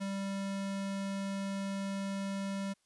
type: tone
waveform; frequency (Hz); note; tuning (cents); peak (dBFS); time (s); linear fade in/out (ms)
square; 196.2; G3; +2; -35; 0-2.74; 20
effects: white hiss -75 dBFS RMS until 2.85 s + resampled to 24000 Hz